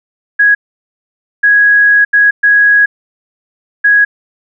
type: tone bursts at uneven times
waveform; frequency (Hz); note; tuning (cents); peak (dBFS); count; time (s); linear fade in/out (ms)
sine; 1661.2; G#6; 0; -4; 5; 0.39-0.55 / 1.43-2.05 / 2.13-2.31 / 2.43-2.86 / 3.84-4.05; 10
effects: none